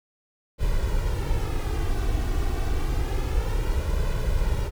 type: noise with flanger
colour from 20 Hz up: brown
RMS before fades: -24 dBFS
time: 0.58-4.71 s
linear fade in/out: 50 ms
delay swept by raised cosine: 2 to 2.68 ms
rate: 0.28 Hz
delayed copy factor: +0.65
effects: none